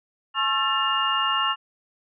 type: tone cluster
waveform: sine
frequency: 855 / 1085 / 1346 / 1767 / 2826 Hz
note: A5 / C#6 / E6 / A6 / F7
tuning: -50 / -37 / +36 / +7 / +20 cents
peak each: -32 / -25 / -26 / -31 / -25 dBFS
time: 0.34-1.56 s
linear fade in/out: 50 ms
effects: none